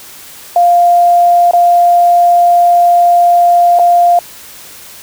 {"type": "tone with dropouts", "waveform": "sine", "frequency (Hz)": 698.5, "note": "F5", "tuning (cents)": 0, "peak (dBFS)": -4, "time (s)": [0.56, 4.19], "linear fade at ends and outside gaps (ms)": 2, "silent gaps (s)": [[1.511, 1.534], [3.789, 3.794]], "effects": ["white hiss -33 dBFS RMS until 5.02 s"]}